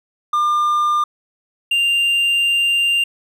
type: tone pair in turn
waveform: triangle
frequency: 1200 / 2789 Hz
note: D6 / F7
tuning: +37 / -3 cents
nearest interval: octave + minor third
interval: 1460 cents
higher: second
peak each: -12 dBFS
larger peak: neither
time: 0.33-1.04 / 1.71-3.04 s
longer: second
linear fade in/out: 5 ms
effects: none